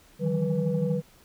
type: tone cluster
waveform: sine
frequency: 153.2 / 165.6 / 190.6 / 489.1 Hz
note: D#3 / E3 / G3 / B4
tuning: -27 / +8 / -48 / -17 cents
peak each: -28 dBFS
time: 0.19-1.02 s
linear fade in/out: 50 ms
effects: tanh soft clip ceiling -16 dBFS + pink hiss -57 dBFS RMS until 1.24 s